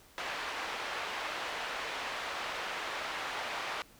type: band-pass noise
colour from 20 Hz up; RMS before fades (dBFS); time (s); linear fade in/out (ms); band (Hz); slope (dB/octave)
pink; -38; 0.18-3.82; 0; 730 to 3100; 12
effects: pink hiss -59 dBFS RMS until 3.99 s